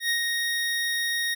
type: tone with ADSR envelope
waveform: 25% pulse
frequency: 1867 Hz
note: A#6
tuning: 2 cents sharp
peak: -18 dBFS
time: 0-1.35 s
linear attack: 93 ms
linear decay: 100 ms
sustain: -3 dB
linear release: 16 ms
effects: none